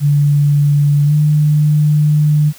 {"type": "tone with pitch glide", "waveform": "sine", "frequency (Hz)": [144.9, 150.18], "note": ["D3", "D3"], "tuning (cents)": [-23, 39], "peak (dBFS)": -8, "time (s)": [0, 2.53], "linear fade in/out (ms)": 50, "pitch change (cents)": 62, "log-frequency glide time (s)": [1.05, 1.14], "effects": ["white hiss -40 dBFS RMS until 2.58 s"]}